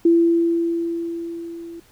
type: tone with level ramp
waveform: sine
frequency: 336.6 Hz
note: E4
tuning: 36 cents sharp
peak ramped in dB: -10 to -33 dBFS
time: 0.05-1.8 s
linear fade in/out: 5 ms
effects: pink hiss -54 dBFS RMS until 1.91 s